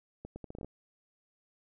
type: accelerating click train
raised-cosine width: 2 ms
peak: -29 dBFS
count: 9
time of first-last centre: 0.25-0.646 s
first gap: 110 ms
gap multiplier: 0.75
effects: none